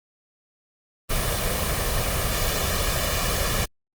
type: noise with comb filter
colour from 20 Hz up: pink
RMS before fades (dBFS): -24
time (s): 1.09-3.66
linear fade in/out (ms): 20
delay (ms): 1.7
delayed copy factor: +0.6
effects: Opus 24 kbps